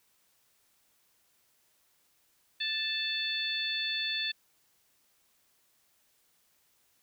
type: harmonic tone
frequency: 880 Hz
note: A5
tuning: in tune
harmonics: 2 / 3 / 4 / 5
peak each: -37 / -37 / -33 / -37 dBFS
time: 2.6-4.32 s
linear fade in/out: 10 ms
effects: white hiss -70 dBFS RMS until 7.02 s